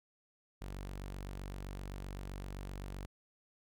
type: tone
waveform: sawtooth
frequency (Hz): 47.75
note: G1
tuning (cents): -45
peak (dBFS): -38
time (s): 0.61-3.06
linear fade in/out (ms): 10
effects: none